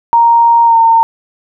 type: tone with pitch glide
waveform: sine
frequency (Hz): 932.3 to 912.1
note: A#5 to A#5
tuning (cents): 0 to -38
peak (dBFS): -4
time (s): 0.13-1.03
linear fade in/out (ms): 0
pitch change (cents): -38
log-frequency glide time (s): 0.65-0.77
effects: none